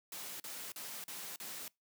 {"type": "noise bursts", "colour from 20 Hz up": "white", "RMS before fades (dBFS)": -45, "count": 5, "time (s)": [0.12, 1.68], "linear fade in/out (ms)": 2, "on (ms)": 280, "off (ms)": 40, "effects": ["noise-tail reverb RT60 0.2 s tail -24 dB re dry", "high-pass 150 Hz 12 dB/octave"]}